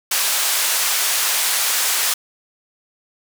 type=band-pass noise; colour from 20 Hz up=white; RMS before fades=-19 dBFS; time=0.11-2.14 s; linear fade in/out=5 ms; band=770 to 13000 Hz; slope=12 dB/octave; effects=none